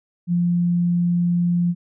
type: tone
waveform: sine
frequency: 174.2 Hz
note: F3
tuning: 4 cents flat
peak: -16 dBFS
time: 0.27-1.75 s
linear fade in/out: 50 ms
effects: none